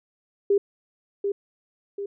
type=tone with echo; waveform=sine; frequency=401.2 Hz; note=G4; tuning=40 cents sharp; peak=-16 dBFS; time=0.5-0.58 s; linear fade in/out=5 ms; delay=740 ms; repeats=2; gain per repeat=-6 dB; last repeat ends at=2.06 s; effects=none